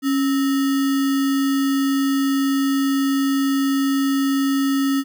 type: tone with sample-and-hold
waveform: sine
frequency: 274.2 Hz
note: C#4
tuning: 19 cents flat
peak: -16 dBFS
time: 0.02-5.04 s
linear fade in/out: 50 ms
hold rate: 1575 Hz
effects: none